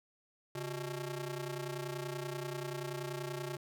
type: ring-modulated tone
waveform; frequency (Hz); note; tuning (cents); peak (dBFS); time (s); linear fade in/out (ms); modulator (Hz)
sawtooth; 248.4; B3; +10; -31; 0.55-3.57; 5; 109
effects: none